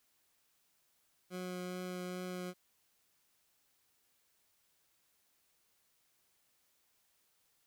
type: tone with vibrato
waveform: 20% pulse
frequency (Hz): 181.4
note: F#3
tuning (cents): -34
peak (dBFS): -35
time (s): 1.3-2.54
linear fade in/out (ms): 50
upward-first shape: triangle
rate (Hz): 2.4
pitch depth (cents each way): 11
effects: white hiss -75 dBFS RMS until 7.66 s